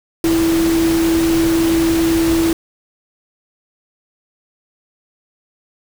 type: tone in noise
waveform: sine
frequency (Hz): 329.6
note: E4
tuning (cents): 0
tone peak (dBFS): -12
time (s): 0.24-2.53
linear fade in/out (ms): 2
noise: pink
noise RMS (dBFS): -23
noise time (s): 0.24-2.53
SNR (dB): +8
effects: none